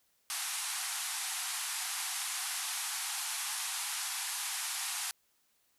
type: band-pass noise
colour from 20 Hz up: white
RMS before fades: -37 dBFS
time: 0.3-5.11 s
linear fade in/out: 0 ms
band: 730 to 12000 Hz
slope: 96 dB/octave
effects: white hiss -73 dBFS RMS until 5.78 s